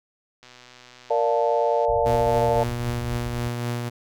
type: click train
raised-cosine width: 0.2 ms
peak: -29 dBFS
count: 177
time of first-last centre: 0.43-1.849 s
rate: 124 Hz
type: chord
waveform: sine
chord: Bb major seventh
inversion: none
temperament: equal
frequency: 466.2 / 587.3 / 698.5 / 880 Hz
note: Bb4 / D5 / F5 / A5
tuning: 0 / 0 / 0 / 0 cents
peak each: -23 / -23 / -25 / -25 dBFS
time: 1.1-2.64 s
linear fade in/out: 10 ms
type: low-pass noise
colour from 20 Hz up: pink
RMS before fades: -34 dBFS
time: 1.88-3.48 s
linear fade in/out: 5 ms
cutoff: 120 Hz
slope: 96 dB/octave
type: tone with tremolo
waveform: sawtooth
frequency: 120 Hz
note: B2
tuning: 49 cents flat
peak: -20 dBFS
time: 2.05-3.9 s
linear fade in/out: 20 ms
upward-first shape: triangle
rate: 3.8 Hz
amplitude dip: 35%
effects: none